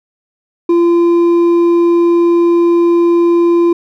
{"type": "tone with hard clipping", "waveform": "sine", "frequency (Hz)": 342.4, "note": "F4", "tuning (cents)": -34, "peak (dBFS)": -8, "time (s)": [0.69, 3.73], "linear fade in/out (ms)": 5, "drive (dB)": 4, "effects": []}